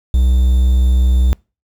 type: tone with quantisation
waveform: triangle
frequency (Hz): 62.8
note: B1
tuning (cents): +30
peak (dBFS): -7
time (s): 0.14-1.33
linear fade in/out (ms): 0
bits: 6
effects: noise-tail reverb RT60 0.3 s tail -26 dB re dry